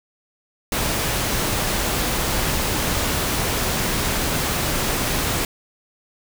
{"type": "noise", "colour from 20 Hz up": "pink", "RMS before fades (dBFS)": -22, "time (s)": [0.72, 5.45], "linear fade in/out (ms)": 2, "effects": []}